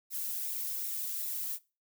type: noise with flanger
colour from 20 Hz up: violet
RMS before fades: -36 dBFS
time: 0.1-1.59 s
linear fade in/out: 50 ms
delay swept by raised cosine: 0.64 to 1.84 ms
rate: 2.6 Hz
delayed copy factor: -0.5
effects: noise-tail reverb RT60 0.3 s tail -21 dB re dry